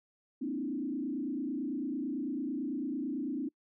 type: tone with frequency modulation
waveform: sine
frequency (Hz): 279.5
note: C#4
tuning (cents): +14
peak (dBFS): -32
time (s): 0.41-3.49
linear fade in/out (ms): 10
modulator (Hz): 29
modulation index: 1.5
effects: noise-tail reverb RT60 0.1 s tail -26 dB re dry